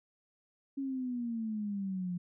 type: exponential sweep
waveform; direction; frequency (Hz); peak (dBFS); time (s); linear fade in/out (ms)
sine; down; 277.2 to 174.61; -33; 0.77-2.18; 10
effects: none